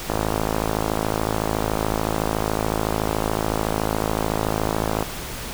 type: click train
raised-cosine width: 1 ms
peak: -7 dBFS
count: 266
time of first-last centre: 0.1-5.026 s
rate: 53.8 Hz
effects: pink hiss -32 dBFS RMS until 5.53 s